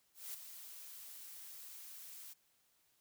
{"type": "noise with ADSR envelope", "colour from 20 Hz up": "blue", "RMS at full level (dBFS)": -44, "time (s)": [0.14, 2.34], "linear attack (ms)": 200, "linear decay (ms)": 6, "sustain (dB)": -8, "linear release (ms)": 18, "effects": ["white hiss -75 dBFS RMS until 3 s"]}